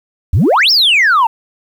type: exponential two-way sweep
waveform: sine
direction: up then down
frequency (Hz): 69.3 to 5590 to 866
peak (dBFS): -5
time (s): 0.33-1.27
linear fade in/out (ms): 5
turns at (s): 0.71
effects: tanh soft clip ceiling -5 dBFS + 7-bit